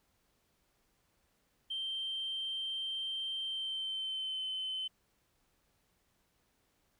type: tone with pitch glide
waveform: sine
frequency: 3138 to 3059 Hz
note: G7 to G7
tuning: +1 to -43 cents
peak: -34 dBFS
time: 1.7-4.88 s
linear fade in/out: 10 ms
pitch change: -44 cents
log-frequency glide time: 3.42-4.45 s
effects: tanh soft clip ceiling -31 dBFS + pink hiss -75 dBFS RMS until 6.99 s